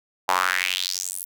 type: tone with high-pass filter sweep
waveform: square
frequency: 45.83 Hz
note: F#1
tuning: 16 cents flat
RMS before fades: -25 dBFS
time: 0.28-1.25 s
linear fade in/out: 10 ms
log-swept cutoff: 840 to 12000 Hz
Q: 3.8
effects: none